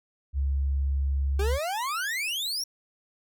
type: tone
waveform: sine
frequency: 68.9 Hz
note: C#2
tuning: 10 cents flat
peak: -23 dBFS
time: 0.33-1.59 s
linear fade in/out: 50 ms
type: exponential sweep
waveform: 40% pulse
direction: up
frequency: 381 to 5760 Hz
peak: -27 dBFS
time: 1.39-2.64 s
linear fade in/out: 5 ms
effects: none